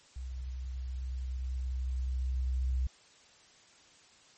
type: tone with level ramp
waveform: sine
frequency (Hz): 63.9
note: C2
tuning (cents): -40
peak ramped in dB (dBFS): -37 to -27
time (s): 0.16-2.87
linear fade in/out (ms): 5
effects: white hiss -60 dBFS RMS until 4.37 s + MP3 32 kbps